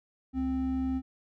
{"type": "tone pair together", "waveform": "triangle", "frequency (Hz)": [69.29, 261.6], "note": ["C#2", "C4"], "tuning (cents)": [0, 0], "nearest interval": "octave + major seventh", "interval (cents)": 2300, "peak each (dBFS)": [-34, -26], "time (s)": [0.33, 1.02], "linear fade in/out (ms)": 50, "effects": []}